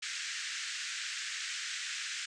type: band-pass noise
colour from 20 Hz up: pink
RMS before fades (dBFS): -39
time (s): 0.02-2.26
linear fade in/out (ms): 10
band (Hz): 1500 to 7900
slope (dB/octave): 48
effects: resampled to 22050 Hz